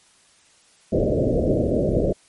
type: low-pass noise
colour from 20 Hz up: white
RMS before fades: -20 dBFS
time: 0.92-2.13 s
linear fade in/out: 10 ms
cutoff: 630 Hz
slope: 96 dB/octave
effects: white hiss -56 dBFS RMS until 2.28 s + MP3 48 kbps